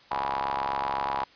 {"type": "ring-modulated tone", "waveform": "sawtooth", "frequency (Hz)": 68.1, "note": "C#2", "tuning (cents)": -30, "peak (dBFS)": -20, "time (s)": [0.11, 1.24], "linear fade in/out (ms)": 0, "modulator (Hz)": 907, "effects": ["white hiss -55 dBFS RMS until 1.35 s", "resampled to 11025 Hz"]}